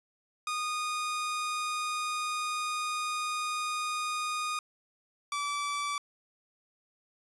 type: tone pair in turn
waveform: sawtooth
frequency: 1231 / 1156.6 Hz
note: D#6 / D6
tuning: -19 / -27 cents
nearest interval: minor second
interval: 108 cents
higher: first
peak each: -27 dBFS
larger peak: neither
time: 0.47-4.59 / 5.32-5.98 s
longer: first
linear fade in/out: 2 ms
effects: resampled to 24000 Hz